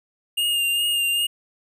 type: tone with vibrato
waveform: square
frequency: 2821 Hz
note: F7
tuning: 17 cents sharp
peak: -20 dBFS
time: 0.37-1.27 s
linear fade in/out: 10 ms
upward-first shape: sine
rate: 2.5 Hz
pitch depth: 24 cents each way
effects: none